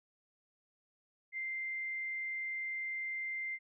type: tone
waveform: sine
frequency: 2090 Hz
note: C7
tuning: 2 cents flat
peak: -36 dBFS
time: 1.32-3.59 s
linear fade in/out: 50 ms
effects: none